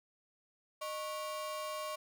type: ring-modulated tone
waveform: 45% pulse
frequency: 857 Hz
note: A5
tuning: 46 cents flat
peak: -35 dBFS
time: 0.81-1.96 s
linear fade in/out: 10 ms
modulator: 243 Hz
effects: none